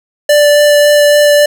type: tone with vibrato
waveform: square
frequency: 587.3 Hz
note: D5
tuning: in tune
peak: -5 dBFS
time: 0.29-1.46 s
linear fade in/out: 5 ms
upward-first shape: sine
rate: 3.6 Hz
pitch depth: 8 cents each way
effects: none